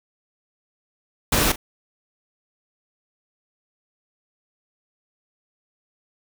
pink noise with echo, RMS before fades -19 dBFS, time 1.32-1.52 s, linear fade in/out 5 ms, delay 40 ms, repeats 1, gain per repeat -15 dB, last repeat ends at 1.56 s, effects none

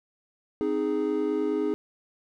triangle chord, Ab major, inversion first, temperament equal, 261.6 / 311.1 / 415.3 Hz, C4 / Eb4 / Ab4, 0 / 0 / 0 cents, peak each -30 / -26 / -25 dBFS, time 0.61-1.74 s, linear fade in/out 0 ms, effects none

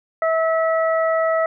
harmonic tone, 649 Hz, E5, 27 cents flat, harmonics 1 / 2 / 3, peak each -17 / -23 / -27 dBFS, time 0.22-1.46 s, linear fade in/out 2 ms, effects none

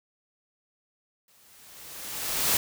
white noise with exponential growth, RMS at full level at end -22 dBFS, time 1.28-2.57 s, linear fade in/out 2 ms, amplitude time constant 280 ms, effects none

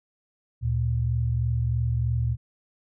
sine tone pair together, 73.5 / 116.67 Hz, D2 / A#2, +2 / +2 cents, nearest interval minor sixth, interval 800 cents, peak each -27 / -23 dBFS, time 0.61-2.37 s, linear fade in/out 50 ms, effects none

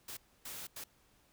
white noise bursts at uneven times, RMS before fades -45 dBFS, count 3, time 0.08-0.17 / 0.45-0.67 / 0.76-0.84 s, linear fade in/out 5 ms, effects pink hiss -69 dBFS RMS until 1.32 s

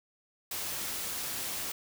white noise, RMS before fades -36 dBFS, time 0.51-1.72 s, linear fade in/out 5 ms, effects none

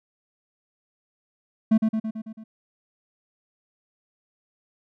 triangle tone with echo, 220 Hz, A3, in tune, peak -12 dBFS, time 1.71-1.78 s, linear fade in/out 10 ms, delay 110 ms, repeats 6, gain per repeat -4 dB, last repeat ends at 2.44 s, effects none

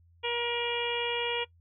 harmonic tone, 475.3 Hz, A#4, 34 cents sharp, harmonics 1 / 2 / 3 / 4 / 5 / 6 / 7, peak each -33 / -35 / -43 / -42 / -35 / -35 / -38 dBFS, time 0.23-1.45 s, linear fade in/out 20 ms, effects noise-tail reverb RT60 0.1 s tail -20 dB re dry + added 85 Hz sine -58 dBFS peak until 1.6 s

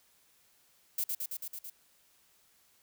violet noise with echo, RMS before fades -32 dBFS, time 0.98-1.04 s, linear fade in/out 5 ms, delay 110 ms, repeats 6, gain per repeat -2 dB, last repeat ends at 1.7 s, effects white hiss -67 dBFS RMS until 2.82 s

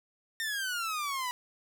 sawtooth exponential sweep, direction down, 1831 to 971 Hz, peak -28 dBFS, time 0.4-1.31 s, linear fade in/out 0 ms, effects none

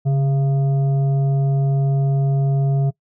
sine tone with frequency modulation, 139.3 Hz, C#3, 9 cents sharp, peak -14 dBFS, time 0.05-2.91 s, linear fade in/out 20 ms, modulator 544 Hz, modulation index 0.26, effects noise-tail reverb RT60 0.1 s tail -22 dB re dry

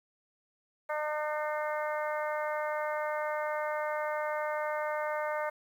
harmonic tone, 302.7 Hz, D#4, 48 cents flat, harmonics 2 / 3 / 4 / 5 / 6 / 7, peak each -33 / -37 / -39 / -41 / -43 / -44 dBFS, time 0.89-5.5 s, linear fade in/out 10 ms, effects 10-bit

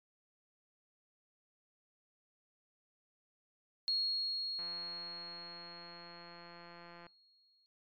sine tone with exponential decay, 4299 Hz, C8, 46 cents sharp, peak -30 dBFS, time 3.88-7.66 s, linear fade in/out 0 ms, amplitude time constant 820 ms
click train, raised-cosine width 0.5 ms, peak -39 dBFS, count 427, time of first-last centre 4.59-7.067 s, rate 172 Hz
effects noise-tail reverb RT60 0.3 s tail -25 dB re dry + MP3 96 kbps

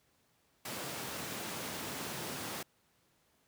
pink high-pass noise, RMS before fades -41 dBFS, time 0.65-2.63 s, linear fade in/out 5 ms, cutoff 140 Hz, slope 12 dB/octave, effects pink hiss -72 dBFS RMS until 3.47 s + high-pass 80 Hz 12 dB/octave

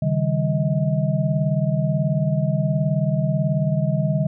sine tone cluster, 137.5 / 156.1 / 195.5 / 633 Hz, C#3 / D#3 / G3 / D#5, -14 / +6 / -4 / +30 cents, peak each -22 / -21 / -25 / -27 dBFS, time 0.02-4.27 s, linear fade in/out 5 ms, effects none

